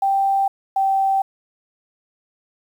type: tone pair in turn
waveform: sine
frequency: 784 / 777.2 Hz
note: G5 / G5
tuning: 0 / -15 cents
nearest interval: unison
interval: 15 cents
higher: first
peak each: -15 dBFS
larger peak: neither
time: 0.02-0.48 / 0.76-1.22 s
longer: neither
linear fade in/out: 5 ms
effects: 8-bit